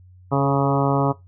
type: harmonic tone with a mistuned harmonic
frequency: 138.59 Hz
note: C#3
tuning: in tune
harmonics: 1 / 2 / 3 / 4 / 5 / 6 / 7 / 8 / 9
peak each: -20 / -23 / -25 / -26 / -27 / -28 / -28 / -29 / -30 dBFS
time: 0.31-1.13 s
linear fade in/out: 20 ms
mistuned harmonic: 3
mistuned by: +15 cents
effects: noise-tail reverb RT60 0.2 s tail -19 dB re dry + added 91 Hz sine -45 dBFS peak until 1.27 s